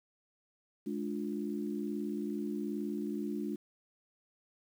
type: chord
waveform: sine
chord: D diminished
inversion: second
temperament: just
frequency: 211.4 / 293.7 / 352.4 Hz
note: Ab3 / D4 / F4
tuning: +31 / 0 / +16 cents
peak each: -37 / -38 / -40 dBFS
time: 0.86-3.56 s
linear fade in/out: 10 ms
effects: 10-bit